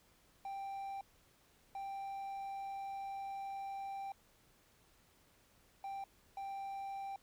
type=tone bursts at uneven times; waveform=triangle; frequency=786 Hz; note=G5; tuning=4 cents sharp; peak=-39 dBFS; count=4; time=0.45-1.01 / 1.75-4.12 / 5.84-6.04 / 6.37-7.16 s; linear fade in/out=2 ms; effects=pink hiss -69 dBFS RMS until 7.22 s